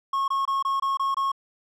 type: tone bursts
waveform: triangle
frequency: 1091 Hz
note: C#6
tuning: 28 cents flat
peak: -20 dBFS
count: 7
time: 0.13-1.318 s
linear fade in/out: 5 ms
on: 150 ms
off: 23 ms
effects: none